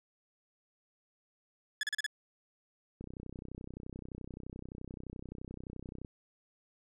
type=tone bursts; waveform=sawtooth; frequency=1712 Hz; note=A6; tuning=48 cents flat; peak=-28 dBFS; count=5; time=1.81-2.064 s; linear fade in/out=2 ms; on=22 ms; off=36 ms
type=click train; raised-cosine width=3 ms; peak=-31 dBFS; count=97; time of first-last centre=3.01-6.048 s; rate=31.6 Hz
effects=low-pass 8000 Hz 12 dB/octave